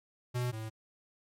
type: tone pair in turn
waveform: square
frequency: 123.47 / 110.25 Hz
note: B2 / A2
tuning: 0 / +4 cents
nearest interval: major second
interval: 196 cents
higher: first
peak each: -31 / -38 dBFS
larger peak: first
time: 0.34-0.52 / 0.52-0.7 s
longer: neither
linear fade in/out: 20 ms
effects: MP3 64 kbps